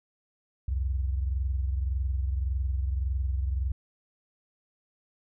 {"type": "tone pair together", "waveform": "sine", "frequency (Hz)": [65, 86.76], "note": ["C2", "F2"], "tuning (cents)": [-11, -11], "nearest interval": "perfect fourth", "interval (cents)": 500, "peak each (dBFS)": [-26, -34], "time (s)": [0.68, 3.72], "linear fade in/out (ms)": 5, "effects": []}